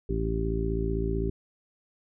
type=harmonic tone; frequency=55.7 Hz; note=A1; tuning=22 cents sharp; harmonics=1 / 2 / 3 / 4 / 5 / 6 / 7; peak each=-29 / -35 / -34 / -41 / -36 / -39 / -31 dBFS; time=0.09-1.3 s; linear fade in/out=5 ms; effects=none